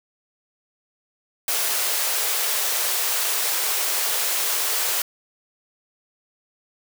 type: high-pass noise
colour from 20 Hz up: white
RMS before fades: -23 dBFS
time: 1.48-5.02 s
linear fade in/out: 2 ms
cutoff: 380 Hz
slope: 48 dB/octave
effects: none